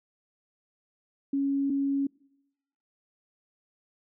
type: tone pair in turn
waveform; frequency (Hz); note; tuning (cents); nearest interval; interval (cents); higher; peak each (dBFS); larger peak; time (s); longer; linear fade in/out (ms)
sine; 277.1 / 277.1; C#4 / C#4; -1 / -1; unison; 0; neither; -24; neither; 1.33-1.7 / 1.7-2.07; neither; 5
effects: noise-tail reverb RT60 0.9 s tail -26 dB re dry